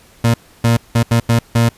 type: tone bursts at uneven times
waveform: 30% pulse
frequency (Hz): 116.54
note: A#2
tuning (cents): 0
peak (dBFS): -7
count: 6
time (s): 0.24-0.34 / 0.64-0.77 / 0.95-1.03 / 1.11-1.2 / 1.29-1.39 / 1.55-1.69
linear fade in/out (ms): 5
effects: pink hiss -47 dBFS RMS until 1.77 s + resampled to 32000 Hz